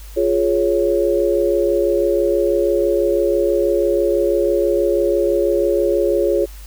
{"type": "chord", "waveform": "sine", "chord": "Db major", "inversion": "first", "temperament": "equal", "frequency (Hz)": [349.2, 415.3, 554.4], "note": ["F4", "Ab4", "Db5"], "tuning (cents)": [0, 0, 0], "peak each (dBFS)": -18, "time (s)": [0.16, 6.46], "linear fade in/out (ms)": 20, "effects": ["added 50 Hz sine -33 dBFS peak until 6.66 s", "white hiss -44 dBFS RMS until 6.66 s"]}